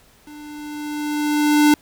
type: tone with level ramp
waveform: square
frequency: 297.5 Hz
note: D4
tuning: 22 cents sharp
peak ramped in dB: -38 to -10 dBFS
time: 0.27-1.74 s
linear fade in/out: 2 ms
effects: pink hiss -53 dBFS RMS until 1.81 s

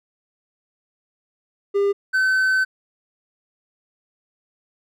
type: tone pair in turn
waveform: triangle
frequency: 401 / 1526.7 Hz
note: G4 / G6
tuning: +39 / -46 cents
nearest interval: octave + major seventh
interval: 2315 cents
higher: second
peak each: -14 dBFS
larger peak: neither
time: 1.74-1.93 / 2.13-2.65 s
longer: second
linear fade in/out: 20 ms
effects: none

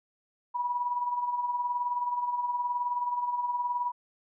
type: tone with tremolo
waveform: sine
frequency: 974 Hz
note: B5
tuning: 24 cents flat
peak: -25 dBFS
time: 0.54-3.92 s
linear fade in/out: 20 ms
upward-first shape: sine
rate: 19 Hz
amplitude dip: 55%
effects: none

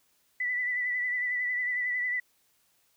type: tone with vibrato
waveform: sine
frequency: 1979 Hz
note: B6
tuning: 3 cents sharp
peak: -27 dBFS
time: 0.4-2.2 s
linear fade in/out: 5 ms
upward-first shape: sine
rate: 11 Hz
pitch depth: 31 cents each way
effects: white hiss -69 dBFS RMS until 2.96 s

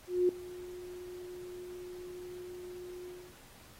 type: tone with ADSR envelope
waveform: sine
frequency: 359.7 Hz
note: F#4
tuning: 49 cents flat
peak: -22 dBFS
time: 0.07-3.36 s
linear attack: 220 ms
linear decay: 3 ms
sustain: -20 dB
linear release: 300 ms
effects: pink hiss -57 dBFS RMS until 3.79 s + AAC 48 kbps

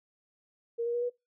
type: tone with pitch steps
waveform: sine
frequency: 466.2 / 473.3 / 480.4 / 487.7 Hz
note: A#4 / A#4 / B4 / B4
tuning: 0 / +26 / -48 / -22 cents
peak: -28 dBFS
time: 0.78-1.1 s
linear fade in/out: 20 ms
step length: 80 ms
effects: noise-tail reverb RT60 0.2 s tail -21 dB re dry

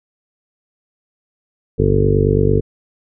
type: harmonic tone with a mistuned harmonic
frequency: 49 Hz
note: G1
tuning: in tune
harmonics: 1 / 2 / 3 / 4 / 5 / 6 / 7 / 8 / 9 / 10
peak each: -20 / -17 / -18 / -29 / -22 / -28 / -24 / -21 / -17 / -29 dBFS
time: 1.78-2.61 s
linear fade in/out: 20 ms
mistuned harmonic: 1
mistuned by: +56 cents
effects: none

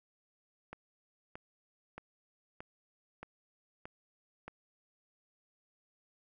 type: click train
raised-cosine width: 0.5 ms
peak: -29 dBFS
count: 7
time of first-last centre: 0.73-4.48 s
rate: 1.6 Hz
effects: none

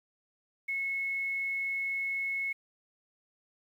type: tone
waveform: sine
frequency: 2188 Hz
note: C#7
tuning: 23 cents flat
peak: -30 dBFS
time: 0.68-2.53 s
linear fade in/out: 10 ms
effects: 10-bit

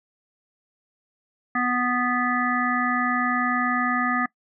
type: harmonic tone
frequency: 247.2 Hz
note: B3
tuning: 2 cents sharp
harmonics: 1 / 3 / 5 / 7 / 8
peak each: -26 / -29 / -25 / -27 / -30 dBFS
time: 1.55-4.26 s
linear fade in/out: 5 ms
effects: noise-tail reverb RT60 0.1 s tail -22 dB re dry

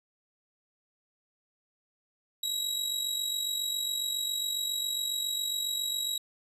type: tone with amplitude modulation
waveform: sawtooth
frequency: 3857 Hz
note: B7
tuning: 42 cents flat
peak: -24 dBFS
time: 2.43-6.18 s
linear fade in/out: 5 ms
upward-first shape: sine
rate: 47.3 Hz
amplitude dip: 55%
effects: resampled to 32000 Hz + 11-bit

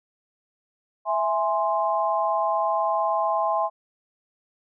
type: chord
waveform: sine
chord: E augmented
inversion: none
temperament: equal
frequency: 659.3 / 830.6 / 1046.5 Hz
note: E5 / G#5 / B#5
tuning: 0 / 0 / 0 cents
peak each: -25 dBFS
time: 1.05-3.7 s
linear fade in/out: 50 ms
effects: none

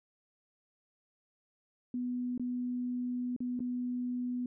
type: tone with dropouts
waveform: sine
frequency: 247.2 Hz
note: B3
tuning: 2 cents sharp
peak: -32 dBFS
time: 1.94-4.46 s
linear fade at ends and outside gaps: 2 ms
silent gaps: 2.378-2.396 / 3.364-3.404 / 3.593-3.603 s
effects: none

